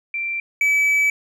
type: tone pair in turn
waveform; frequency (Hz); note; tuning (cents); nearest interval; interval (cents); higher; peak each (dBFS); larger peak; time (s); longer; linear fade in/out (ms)
sine / triangle; 2354 / 2295; D7 / D7; +3 / -40; unison; 43; first; -22 / -13; second; 0.14-0.4 / 0.61-1.1; second; 2
effects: none